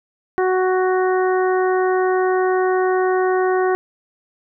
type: harmonic tone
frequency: 371.2 Hz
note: F#4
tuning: 6 cents sharp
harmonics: 1 / 2 / 3 / 4 / 5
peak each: -16 / -22 / -26 / -28 / -30 dBFS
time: 0.38-3.75 s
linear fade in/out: 0 ms
effects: none